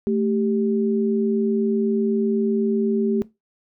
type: tone pair together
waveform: sine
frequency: 220 / 392 Hz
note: A3 / G4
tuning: 0 / 0 cents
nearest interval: minor seventh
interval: 1000 cents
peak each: -20 / -22 dBFS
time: 0.07-3.22 s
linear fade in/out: 0 ms
effects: noise-tail reverb RT60 0.2 s tail -19 dB re dry